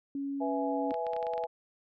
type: tone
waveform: sine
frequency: 278.5 Hz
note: C#4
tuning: 8 cents sharp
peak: -32 dBFS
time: 0.15-0.92 s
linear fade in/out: 2 ms
type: chord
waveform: sine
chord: E major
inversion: second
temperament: equal with one note detuned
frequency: 493.9 / 659.3 / 835.9 Hz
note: B4 / E5 / G#5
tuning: 0 / 0 / +11 cents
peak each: -35 dBFS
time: 0.4-1.47 s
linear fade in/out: 20 ms
type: clicks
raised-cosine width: 0.3 ms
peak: -29 dBFS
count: 10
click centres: 0.908 / 0.942 / 1.067 / 1.134 / 1.165 / 1.228 / 1.268 / 1.336 / 1.379 / 1.438 s
effects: none